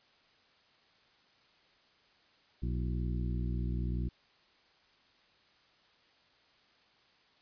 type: harmonic tone with a mistuned harmonic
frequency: 60.7 Hz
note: B1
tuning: 29 cents flat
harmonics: 1 / 2 / 3 / 4 / 5 / 6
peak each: -33 / -37 / -40 / -45 / -47 / -51 dBFS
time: 2.62-4.09 s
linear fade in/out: 10 ms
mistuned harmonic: 5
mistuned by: +86 cents
effects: white hiss -66 dBFS RMS until 7.41 s + resampled to 11025 Hz